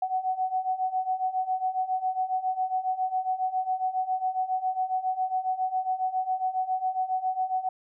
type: beating tone pair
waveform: sine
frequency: 743 / 750.3 Hz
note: F#5 / F#5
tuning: +7 / +24 cents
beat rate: 7.3 Hz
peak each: -30 / -27 dBFS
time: 0.02-7.69 s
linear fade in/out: 5 ms
effects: none